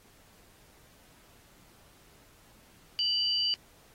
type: tone pair together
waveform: sine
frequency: 2960 / 4682 Hz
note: F#7 / D8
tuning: 0 / -6 cents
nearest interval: minor sixth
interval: 794 cents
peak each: -29 / -28 dBFS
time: 2.99-3.54 s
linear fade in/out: 0 ms
effects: pink hiss -60 dBFS RMS until 3.94 s + AAC 48 kbps